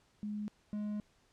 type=tone pair in turn; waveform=sine / triangle; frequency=209.2 / 209.2 Hz; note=G#3 / G#3; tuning=+13 / +13 cents; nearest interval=unison; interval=0 cents; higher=neither; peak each=-36 / -33 dBFS; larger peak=second; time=0.23-0.48 / 0.73-1 s; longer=second; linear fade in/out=0 ms; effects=pink hiss -70 dBFS RMS until 1.32 s + low-pass 8000 Hz 12 dB/octave